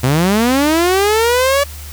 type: linear sweep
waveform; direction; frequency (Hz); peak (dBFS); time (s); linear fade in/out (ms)
sawtooth; up; 120 to 575; -7; 0.03-1.64; 10
effects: added 74 Hz sine -29 dBFS peak until 1.92 s + white hiss -35 dBFS RMS until 1.92 s